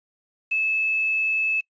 sine tone with quantisation, 2609 Hz, E7, 18 cents flat, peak -20 dBFS, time 0.51-1.61 s, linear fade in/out 10 ms, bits 8, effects noise-tail reverb RT60 0.1 s tail -22 dB re dry + resampled to 16000 Hz

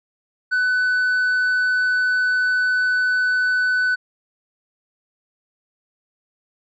sine tone with tanh clipping, 1499 Hz, F#6, 22 cents sharp, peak -17 dBFS, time 0.51-3.96 s, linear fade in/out 20 ms, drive 3 dB, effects none

